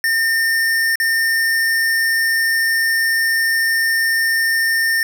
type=tone with dropouts; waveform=square; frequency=1813 Hz; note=A#6; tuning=49 cents flat; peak=-15 dBFS; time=0.04-5.03 s; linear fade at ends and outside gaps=1 ms; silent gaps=0.956-1 s; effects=none